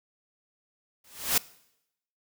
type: noise with exponential growth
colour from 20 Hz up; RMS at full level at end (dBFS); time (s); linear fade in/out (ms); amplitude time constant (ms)
white; -20; 1.04-1.38; 5; 72
effects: noise-tail reverb RT60 0.8 s tail -21 dB re dry